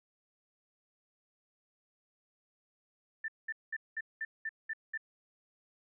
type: tone bursts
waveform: sine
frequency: 1778 Hz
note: A6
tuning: 18 cents sharp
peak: -34 dBFS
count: 8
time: 3.24-4.976 s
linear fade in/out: 5 ms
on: 42 ms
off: 200 ms
effects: none